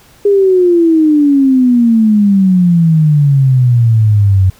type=exponential sweep; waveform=sine; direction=down; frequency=410.5 to 92.5 Hz; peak=-5 dBFS; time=0.25-4.5 s; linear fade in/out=5 ms; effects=pink hiss -44 dBFS RMS until 4.59 s